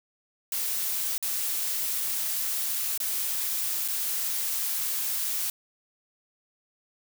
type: noise with dropouts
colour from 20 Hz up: blue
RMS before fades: -29 dBFS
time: 0.52-5.5 s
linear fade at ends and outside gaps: 2 ms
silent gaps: 1.18-1.226 / 2.977-3.001 / 3.879-3.884 s
effects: none